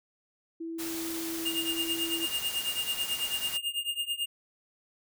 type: tone with pitch glide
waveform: sine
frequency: 329.6 to 332.3 Hz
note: E4 to E4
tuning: 0 to +14 cents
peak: -34 dBFS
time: 0.6-2.26 s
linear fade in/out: 10 ms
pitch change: +14 cents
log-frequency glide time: 1.66-1.98 s
type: noise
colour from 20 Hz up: white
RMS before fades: -38 dBFS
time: 0.78-3.58 s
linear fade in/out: 20 ms
type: tone with tremolo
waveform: square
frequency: 2826 Hz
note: F7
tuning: 20 cents sharp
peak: -27 dBFS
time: 1.45-4.26 s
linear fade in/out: 10 ms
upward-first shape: triangle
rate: 9.1 Hz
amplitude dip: 95%
effects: none